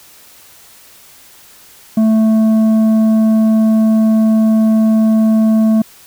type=tone with tanh clipping; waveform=sine; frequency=220 Hz; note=A3; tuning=in tune; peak=-9 dBFS; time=1.97-5.82 s; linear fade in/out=5 ms; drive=7 dB; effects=white hiss -42 dBFS RMS until 6.06 s